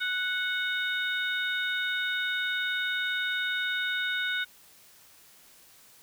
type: harmonic tone with a mistuned harmonic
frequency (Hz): 740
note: F#5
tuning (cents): 0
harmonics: 2 / 3 / 4 / 5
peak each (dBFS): -29 / -36 / -41 / -33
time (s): 0-4.45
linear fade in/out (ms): 20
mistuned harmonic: 3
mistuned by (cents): -16
effects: white hiss -56 dBFS RMS until 6.02 s